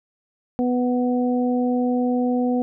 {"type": "harmonic tone", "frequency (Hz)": 247.6, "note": "B3", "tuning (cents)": 5, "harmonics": [1, 2, 3], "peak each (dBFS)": [-19, -25, -29], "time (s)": [0.59, 2.62], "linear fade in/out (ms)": 0, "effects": []}